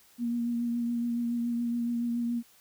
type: tone with vibrato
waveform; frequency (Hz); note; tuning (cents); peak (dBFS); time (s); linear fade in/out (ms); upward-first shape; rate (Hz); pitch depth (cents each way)
sine; 236.8; A#3; +27; -27; 0.18-2.43; 50; triangle; 7.1; 24
effects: white hiss -60 dBFS RMS until 2.6 s